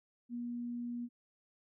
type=tone; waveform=sine; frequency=240 Hz; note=B3; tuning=49 cents flat; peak=-37 dBFS; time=0.29-1.09 s; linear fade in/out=50 ms; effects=none